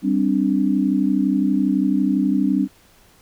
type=chord; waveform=sine; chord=G suspended fourth; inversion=none; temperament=equal; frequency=196 / 261.6 / 293.7 Hz; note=G3 / C4 / D4; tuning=0 / 0 / 0 cents; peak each=-20 dBFS; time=0.02-2.68 s; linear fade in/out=50 ms; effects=pink hiss -53 dBFS RMS until 3.21 s